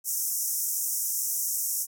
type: band-pass noise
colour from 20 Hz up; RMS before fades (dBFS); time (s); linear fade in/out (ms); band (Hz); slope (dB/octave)
white; -29; 0.04-1.87; 50; 5500 to 16000; 96
effects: none